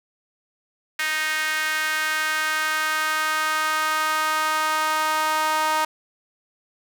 sawtooth tone with high-pass filter sweep, 311.1 Hz, D#4, in tune, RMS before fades -23 dBFS, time 0.99-5.85 s, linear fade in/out 5 ms, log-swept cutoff 1800 to 980 Hz, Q 2.8, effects none

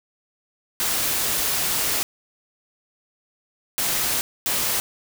white noise bursts at uneven times, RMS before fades -23 dBFS, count 3, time 0.8-2.03 / 3.78-4.21 / 4.46-4.8 s, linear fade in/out 0 ms, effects none

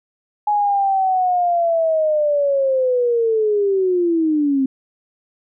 sine linear sweep, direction down, 840 to 261.6 Hz, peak -14 dBFS, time 0.47-4.66 s, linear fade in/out 5 ms, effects none

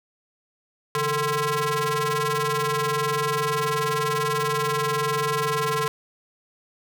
sawtooth ring-modulated tone, 301.3 Hz, D4, 44 cents sharp, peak -15 dBFS, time 0.95-5.88 s, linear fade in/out 0 ms, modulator 743 Hz, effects none

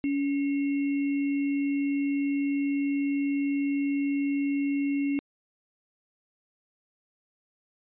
sine tone with sample-and-hold, 281.7 Hz, C#4, 28 cents sharp, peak -24 dBFS, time 0.04-5.19 s, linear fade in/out 0 ms, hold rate 2450 Hz, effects resampled to 8000 Hz

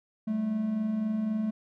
triangle tone pair together, 193.64 / 217.5 Hz, G3 / A3, -21 / -20 cents, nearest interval major second, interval 201 cents, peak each -35 / -25 dBFS, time 0.27-1.51 s, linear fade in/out 10 ms, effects none

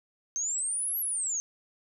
sine exponential two-way sweep, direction up then down, 6272 to 11840 to 6272 Hz, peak -28 dBFS, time 0.36-1.4 s, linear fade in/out 0 ms, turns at 0.99 s, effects none

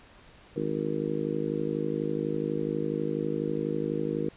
harmonic tone, 52.1 Hz, G#1, 6 cents sharp, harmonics 3 / 4 / 5 / 6 / 7 / 8 / 9, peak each -35 / -36 / -37 / -33 / -35 / -38 / -33 dBFS, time 0.56-4.29 s, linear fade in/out 5 ms, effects pink hiss -54 dBFS RMS until 4.36 s + resampled to 8000 Hz

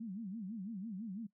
sine tone with vibrato, 206.5 Hz, G#3, 10 cents flat, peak -40 dBFS, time 0-1.27 s, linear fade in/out 10 ms, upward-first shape sine, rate 6 Hz, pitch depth 220 cents each way, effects noise-tail reverb RT60 0.1 s tail -19 dB re dry

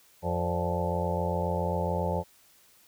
harmonic tone with a mistuned harmonic, 87.31 Hz, F2, in tune, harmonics 1 / 2 / 4 / 5 / 6 / 7 / 8 / 9 / 10, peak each -32 / -33 / -41 / -37 / -33 / -35 / -41 / -40 / -34 dBFS, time 0.22-2.24 s, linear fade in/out 50 ms, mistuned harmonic 7, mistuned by -67 cents, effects white hiss -60 dBFS RMS until 2.87 s

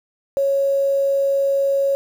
sine tone with quantisation, 552 Hz, C#5, 7 cents flat, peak -15 dBFS, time 0.37-1.95 s, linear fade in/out 0 ms, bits 7, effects none

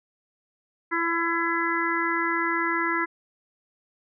harmonic tone, 335.7 Hz, E4, 32 cents sharp, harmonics 1 / 3 / 4 / 5 / 6, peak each -29 / -29 / -29 / -29 / -29 dBFS, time 0.91-3.06 s, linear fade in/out 20 ms, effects none

